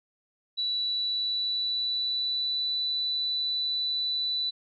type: tone with pitch glide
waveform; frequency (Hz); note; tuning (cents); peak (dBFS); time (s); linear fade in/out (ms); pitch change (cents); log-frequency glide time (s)
sine; 3942 to 3976; B7 to B7; -4 to +11; -26; 0.57-4.51; 20; +15; 0.74-2.77
effects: none